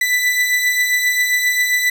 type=beating tone pair; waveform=40% pulse; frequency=1980 / 1987.5 Hz; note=B6 / B6; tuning=+4 / +10 cents; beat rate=7.5 Hz; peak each=-22 / -14 dBFS; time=0.01-1.9 s; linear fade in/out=5 ms; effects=none